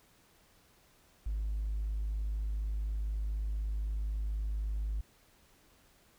sine tone with hard clipping, 52 Hz, G#1, 3 cents sharp, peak -32 dBFS, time 1.26-5.01 s, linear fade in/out 5 ms, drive 1 dB, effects pink hiss -65 dBFS RMS until 6.18 s

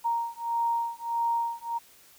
sine beating tone pair, 931 / 932.6 Hz, A#5 / A#5, -2 / +1 cents, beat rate 1.6 Hz, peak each -29 dBFS, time 0.04-1.79 s, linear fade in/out 20 ms, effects white hiss -56 dBFS RMS until 2.18 s

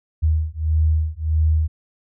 sine beating tone pair, 77.78 / 79.38 Hz, D#2 / D#2, 0 / +35 cents, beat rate 1.6 Hz, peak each -19 dBFS, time 0.22-1.68 s, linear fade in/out 20 ms, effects none

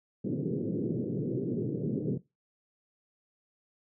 pink band-pass noise, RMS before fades -32 dBFS, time 0.24-2.18 s, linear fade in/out 5 ms, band 120 to 450 Hz, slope 48 dB/octave, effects noise-tail reverb RT60 0.2 s tail -17 dB re dry

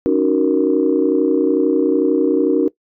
sine chord, D# minor seventh, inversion third, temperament just, 280 / 311.1 / 373.4 / 466.7 Hz, C#4 / D#4 / F#4 / A#4, +18 / 0 / +16 / +2 cents, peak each -17 dBFS, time 0.06-2.68 s, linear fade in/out 0 ms, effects noise-tail reverb RT60 0.1 s tail -19 dB re dry + tanh soft clip ceiling -3 dBFS

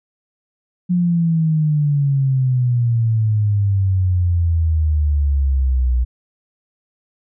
sine exponential sweep, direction down, 180 to 60.3 Hz, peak -13 dBFS, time 0.89-6.05 s, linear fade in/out 20 ms, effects none

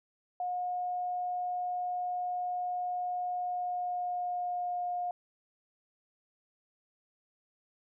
sine tone with pitch glide, 720 to 712.6 Hz, F#5 to F5, -47 to +35 cents, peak -31 dBFS, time 0.4-5.11 s, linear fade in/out 2 ms, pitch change -18 cents, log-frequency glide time 3.36-4.85 s, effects none

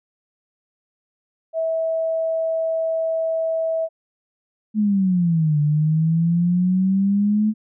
sine tone, 650 Hz, E5, 24 cents flat, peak -19 dBFS, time 1.53-3.89 s, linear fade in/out 50 ms
sine exponential two-way sweep, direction down then up, 217.5 to 146.83 to 217.5 Hz, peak -15 dBFS, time 4.74-7.54 s, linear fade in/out 50 ms, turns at 5.6 s
effects none

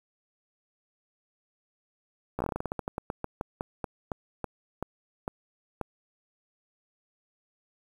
slowing click train, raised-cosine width 1 ms, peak -17 dBFS, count 24, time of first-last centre 2.39-5.813 s, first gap 14 ms, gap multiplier 1.18, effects 8-bit

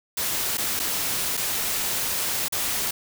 white noise with dropouts, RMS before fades -26 dBFS, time 0.17-2.91 s, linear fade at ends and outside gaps 5 ms, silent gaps 0.573-0.58 / 0.794-0.798 / 1.37-1.374 / 2.484-2.523 s, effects none

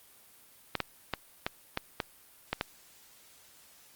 clicks, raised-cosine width 0.3 ms, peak -13 dBFS, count 8, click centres 0.753 / 0.803 / 1.137 / 1.465 / 1.774 / 2.002 / 2.53 / 2.611 s, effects white hiss -58 dBFS RMS until 3.95 s + Opus 32 kbps

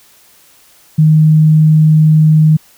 sine tone, 155.56 Hz, D#3, in tune, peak -4 dBFS, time 0.98-2.57 s, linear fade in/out 10 ms, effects white hiss -46 dBFS RMS until 2.77 s

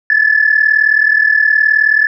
sine tone pair together, 1712 / 1751 Hz, A6 / A6, -48 / -9 cents, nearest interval unison, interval 39 cents, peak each -10 dBFS, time 0.1-2.07 s, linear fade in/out 2 ms, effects tanh soft clip ceiling 0 dBFS

